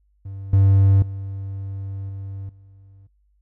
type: tone with level steps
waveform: triangle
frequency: 97.7 Hz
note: G2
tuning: 5 cents flat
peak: -29 / -10 / -26 / -28 / -44 dBFS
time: 0.25-3.07 s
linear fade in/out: 5 ms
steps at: 0.53 / 1.02 / 2.09 / 2.49 s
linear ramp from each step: 2 ms
effects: noise-tail reverb RT60 0.1 s tail -17 dB re dry + added 50 Hz sine -59 dBFS peak until 3.41 s